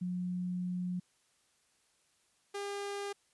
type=tone pair in turn; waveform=sine / sawtooth; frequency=179.9 / 402.7 Hz; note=F#3 / G4; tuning=-48 / +47 cents; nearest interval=octave + major second; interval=1395 cents; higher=second; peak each=-33 / -33 dBFS; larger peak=neither; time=0.01-1 / 2.54-3.13 s; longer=first; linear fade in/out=10 ms; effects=white hiss -72 dBFS RMS until 3.33 s + resampled to 24000 Hz